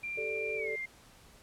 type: tone with pitch glide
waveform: sine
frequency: 2376 to 2105 Hz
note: D7 to C7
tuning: +20 to +10 cents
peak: -35 dBFS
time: 0.03-0.86 s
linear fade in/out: 10 ms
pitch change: -210 cents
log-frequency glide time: 0.56-0.7 s
type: chord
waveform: sine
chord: G suspended second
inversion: none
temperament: equal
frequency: 392 / 440 / 587.3 Hz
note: G4 / A4 / D5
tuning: 0 / 0 / 0 cents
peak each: -42 / -36 / -42 dBFS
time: 0.17-0.76 s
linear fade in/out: 10 ms
effects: pink hiss -58 dBFS RMS until 1.42 s + low-pass 12000 Hz 12 dB/octave